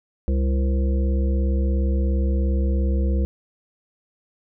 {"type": "harmonic tone with a mistuned harmonic", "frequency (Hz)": 66.9, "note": "C2", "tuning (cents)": 39, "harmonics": [1, 3, 5, 7, 8], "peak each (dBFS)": [-18, -28, -32, -35, -36], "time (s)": [0.28, 3.25], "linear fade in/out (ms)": 0, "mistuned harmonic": 8, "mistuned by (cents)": -32, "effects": []}